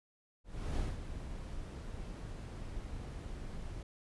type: noise with ADSR envelope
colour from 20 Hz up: brown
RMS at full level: -34 dBFS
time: 0.44-3.83 s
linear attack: 340 ms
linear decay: 190 ms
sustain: -9 dB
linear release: 5 ms
effects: resampled to 24000 Hz